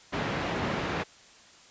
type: band-pass noise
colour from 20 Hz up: pink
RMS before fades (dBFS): -31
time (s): 0.12-1.04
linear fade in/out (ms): 20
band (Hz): 110 to 2500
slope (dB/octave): 12
effects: white hiss -54 dBFS RMS until 1.7 s + resampled to 16000 Hz